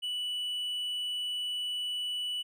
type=tone; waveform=triangle; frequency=2960 Hz; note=F#7; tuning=in tune; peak=-30 dBFS; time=0.02-2.43 s; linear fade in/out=20 ms; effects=none